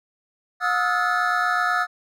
triangle tone cluster, 720 / 1257 / 1325 / 1436 / 1735 Hz, F#5 / D#6 / E6 / F6 / A6, -47 / +17 / +9 / +48 / -25 cents, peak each -24 dBFS, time 0.6-1.87 s, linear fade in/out 50 ms, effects none

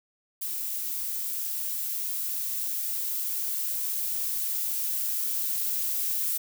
violet noise with level ramp, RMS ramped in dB -32 to -28 dBFS, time 0.41-6.38 s, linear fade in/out 10 ms, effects none

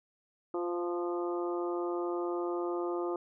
harmonic tone with a mistuned harmonic, 174.61 Hz, F3, in tune, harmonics 2 / 3 / 4 / 5 / 6 / 7, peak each -32 / -40 / -42 / -44 / -46 / -43 dBFS, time 0.54-3.16 s, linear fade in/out 2 ms, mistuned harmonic 3, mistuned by -19 cents, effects none

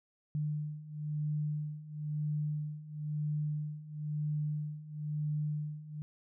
sine beating tone pair, 149.7 / 150.7 Hz, D3 / D3, +33 / +45 cents, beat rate 1 Hz, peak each -38 / -35 dBFS, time 0.35-6.02 s, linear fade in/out 0 ms, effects none

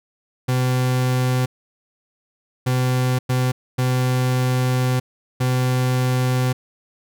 40% pulse tone bursts at uneven times, 127.2 Hz, C3, 48 cents flat, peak -16 dBFS, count 5, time 0.48-1.46 / 2.66-3.19 / 3.29-3.52 / 3.78-5 / 5.4-6.53 s, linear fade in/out 10 ms, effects none

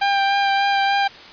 sawtooth tone with vibrato, 794 Hz, G5, 22 cents sharp, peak -12 dBFS, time 0.01-1.08 s, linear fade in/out 10 ms, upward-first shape sine, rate 3.4 Hz, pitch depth 14 cents each way, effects white hiss -40 dBFS RMS until 1.32 s + resampled to 11025 Hz

